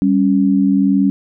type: tone pair together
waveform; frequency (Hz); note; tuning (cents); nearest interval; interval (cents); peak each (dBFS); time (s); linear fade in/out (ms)
sine; 196 / 277.2; G3 / C#4; 0 / 0; tritone; 600; -13; 0.02-1.1; 0
effects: none